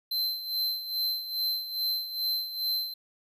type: tone with tremolo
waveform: square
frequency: 4093 Hz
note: C8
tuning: 39 cents flat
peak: -26 dBFS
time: 0.11-2.94 s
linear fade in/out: 5 ms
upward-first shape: sine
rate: 2.4 Hz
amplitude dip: 70%
effects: none